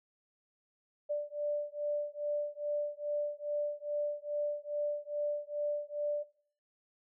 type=beating tone pair; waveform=sine; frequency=587.3 / 589.7 Hz; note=D5 / D5; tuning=0 / +7 cents; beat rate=2.4 Hz; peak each=-35 / -36 dBFS; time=1.09-6.24 s; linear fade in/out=20 ms; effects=noise-tail reverb RT60 0.5 s tail -17 dB re dry